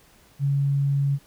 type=tone; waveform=sine; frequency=140 Hz; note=C#3; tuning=18 cents sharp; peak=-19 dBFS; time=0.39-1.19 s; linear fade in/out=50 ms; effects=pink hiss -56 dBFS RMS until 1.26 s